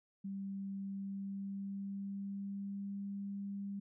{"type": "tone with pitch glide", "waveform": "sine", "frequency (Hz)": [196, 199.31], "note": ["G3", "G3"], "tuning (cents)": [0, 29], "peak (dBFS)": -39, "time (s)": [0.24, 3.8], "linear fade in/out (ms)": 10, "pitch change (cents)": 29, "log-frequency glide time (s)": [0.78, 3.03], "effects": []}